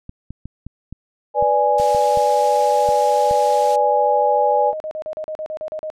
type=clicks; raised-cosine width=5 ms; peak=-20 dBFS; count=11; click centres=0.094 / 0.306 / 0.456 / 0.666 / 0.926 / 1.425 / 1.799 / 1.948 / 2.173 / 2.889 / 3.311 s
type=chord; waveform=sine; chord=G# diminished; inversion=first; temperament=equal; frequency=493.9 / 587.3 / 830.6 Hz; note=B4 / D5 / G#5; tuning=0 / 0 / 0 cents; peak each=-20 / -18 / -16 dBFS; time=1.34-4.74 s; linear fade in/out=50 ms
type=noise; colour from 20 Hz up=blue; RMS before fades=-27 dBFS; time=1.78-3.76 s; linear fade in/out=5 ms
type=tone bursts; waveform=sine; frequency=622 Hz; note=D#5; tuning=1 cent flat; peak=-24 dBFS; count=11; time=4.73-5.901 s; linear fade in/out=0 ms; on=71 ms; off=39 ms
effects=low-pass 6000 Hz 12 dB/octave

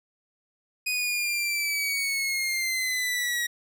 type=linear sweep; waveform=sawtooth; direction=down; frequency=2496 to 1900 Hz; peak=-22 dBFS; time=0.86-3.47 s; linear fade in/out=10 ms; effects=none

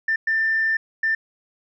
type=tone bursts at uneven times; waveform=sine; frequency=1786 Hz; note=A6; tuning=25 cents sharp; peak=-17 dBFS; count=3; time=0.08-0.16 / 0.27-0.77 / 1.03-1.15 s; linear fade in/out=5 ms; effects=tanh soft clip ceiling -13 dBFS

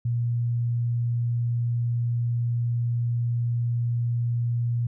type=tone; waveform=sine; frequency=118.9 Hz; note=A#2; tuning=35 cents sharp; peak=-22 dBFS; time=0.05-4.87 s; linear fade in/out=5 ms; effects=none

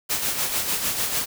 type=noise with tremolo; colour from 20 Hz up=white; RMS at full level=-23 dBFS; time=0.09-1.26 s; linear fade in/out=20 ms; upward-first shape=sine; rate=6.7 Hz; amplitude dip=50%; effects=none

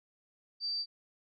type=tone; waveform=sine; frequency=4652 Hz; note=D8; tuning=17 cents flat; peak=-32 dBFS; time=0.6-0.86 s; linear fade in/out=50 ms; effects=none

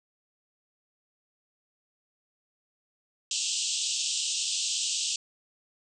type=band-pass noise; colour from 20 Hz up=white; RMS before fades=-30 dBFS; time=3.31-5.16 s; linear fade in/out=2 ms; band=2700 to 8200 Hz; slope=96 dB/octave; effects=none

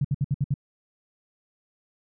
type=tone bursts; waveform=sine; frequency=140 Hz; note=C#3; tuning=18 cents sharp; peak=-20 dBFS; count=6; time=0.01-0.541 s; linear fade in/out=5 ms; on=36 ms; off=63 ms; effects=none

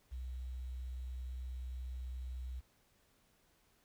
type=tone with quantisation; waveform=sine; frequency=63.1 Hz; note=B1; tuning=38 cents sharp; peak=-40 dBFS; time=0.11-2.61 s; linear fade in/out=20 ms; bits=11; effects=pink hiss -72 dBFS RMS until 3.84 s

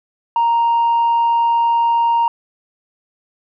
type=tone; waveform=sine; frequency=932.3 Hz; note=A#5; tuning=in tune; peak=-10 dBFS; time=0.36-2.28 s; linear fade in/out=2 ms; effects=tanh soft clip ceiling -10 dBFS

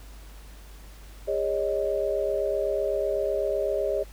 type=chord; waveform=sine; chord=Ab suspended fourth; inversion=none; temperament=equal with one note detuned; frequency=406.8 / 554.4 / 622.3 Hz; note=Ab4 / Db5 / Eb5; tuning=-36 / 0 / 0 cents; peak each=-28 dBFS; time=1.27-4.04 s; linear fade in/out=20 ms; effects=added 50 Hz sine -43 dBFS peak until 4.12 s + pink hiss -52 dBFS RMS until 4.12 s

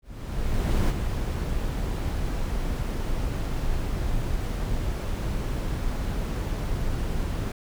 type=noise with ADSR envelope; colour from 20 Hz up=brown; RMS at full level=-21 dBFS; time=0.02-7.52 s; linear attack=870 ms; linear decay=33 ms; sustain=-6 dB; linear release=4 ms; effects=none

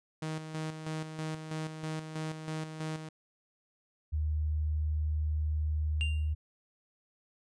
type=tone with tremolo; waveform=sawtooth; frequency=157.2 Hz; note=D#3; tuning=18 cents sharp; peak=-30 dBFS; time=0.22-3.09 s; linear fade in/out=5 ms; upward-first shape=square; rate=3.1 Hz; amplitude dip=55%
type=tone; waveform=sine; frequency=76.6 Hz; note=D#2; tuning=27 cents flat; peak=-28 dBFS; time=4.12-6.35 s; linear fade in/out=20 ms
type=tone with exponential decay; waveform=triangle; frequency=2785 Hz; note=F7; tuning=5 cents flat; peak=-28 dBFS; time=6.01-6.33 s; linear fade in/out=0 ms; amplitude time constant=68 ms
effects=resampled to 22050 Hz

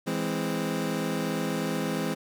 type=chord; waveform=25% pulse; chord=E augmented; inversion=none; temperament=equal; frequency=164.81 / 207.7 / 261.6 Hz; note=E3 / G#3 / B#3; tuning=0 / 0 / 0 cents; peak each=-28 dBFS; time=0.06-2.15 s; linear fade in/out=20 ms; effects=none

